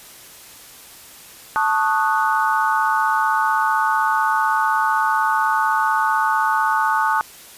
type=chord; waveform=sine; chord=D# half-diminished seventh; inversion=second; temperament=equal; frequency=880 / 1108.7 / 1244.5 / 1480 Hz; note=A5 / C#6 / D#6 / F#6; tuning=0 / 0 / 0 / 0 cents; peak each=-19 / -23 / -22 / -22 dBFS; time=1.56-7.21 s; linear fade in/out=0 ms; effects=white hiss -42 dBFS RMS until 7.57 s + resampled to 32000 Hz